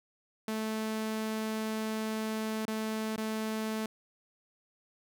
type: tone with dropouts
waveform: sawtooth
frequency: 218.7 Hz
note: A3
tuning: 10 cents flat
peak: -28 dBFS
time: 0.48-3.86 s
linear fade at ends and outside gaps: 2 ms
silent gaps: 2.654-2.68 / 3.162-3.179 s
effects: none